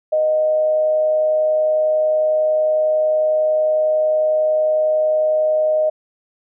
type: tone with amplitude modulation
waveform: sine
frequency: 620 Hz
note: D#5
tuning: 6 cents flat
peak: -12 dBFS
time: 0.12-5.9 s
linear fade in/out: 10 ms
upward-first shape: sine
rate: 131 Hz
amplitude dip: 30%
effects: none